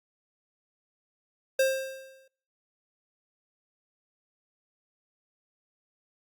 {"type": "tone with exponential decay", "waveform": "square", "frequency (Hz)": 531, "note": "C5", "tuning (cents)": 25, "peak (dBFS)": -20, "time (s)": [1.59, 2.28], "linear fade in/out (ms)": 5, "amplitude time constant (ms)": 150, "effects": ["noise-tail reverb RT60 0.6 s tail -25 dB re dry", "Opus 48 kbps"]}